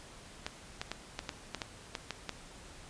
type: clicks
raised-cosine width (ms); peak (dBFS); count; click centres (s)
0.2; -18; 10; 0.465 / 0.815 / 0.916 / 1.191 / 1.292 / 1.547 / 1.618 / 1.952 / 2.107 / 2.293
effects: pink hiss -52 dBFS RMS until 2.89 s + resampled to 22050 Hz